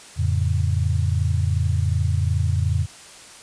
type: chord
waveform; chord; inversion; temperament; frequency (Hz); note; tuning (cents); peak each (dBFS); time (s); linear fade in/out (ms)
sine; F augmented; none; equal with one note detuned; 87.31 / 110 / 141.18; F2 / A2 / C#3; 0 / 0 / +32; -20 / -23 / -25; 0.16-2.87; 50
effects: white hiss -43 dBFS RMS until 3.42 s + resampled to 22050 Hz